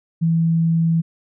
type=tone; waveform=sine; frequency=164.8 Hz; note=E3; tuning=in tune; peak=-14 dBFS; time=0.21-1.02 s; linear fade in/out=20 ms; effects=none